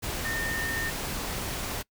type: tone in noise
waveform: sine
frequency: 1822 Hz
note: A#6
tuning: 40 cents flat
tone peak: -30 dBFS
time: 0.24-0.91 s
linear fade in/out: 20 ms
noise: pink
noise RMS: -33 dBFS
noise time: 0.02-1.83 s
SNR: 0 dB
effects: noise-tail reverb RT60 0.1 s tail -23 dB re dry